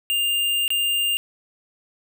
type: tone with dropouts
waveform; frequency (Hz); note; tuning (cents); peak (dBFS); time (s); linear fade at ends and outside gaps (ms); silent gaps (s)
square; 2803; F7; +6; -20; 0.1-1.17; 0; 0.679-0.704
effects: none